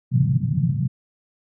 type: band-pass noise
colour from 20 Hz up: white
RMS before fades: -20 dBFS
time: 0.11-0.88 s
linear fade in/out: 20 ms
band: 110 to 170 Hz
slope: 48 dB/octave
effects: none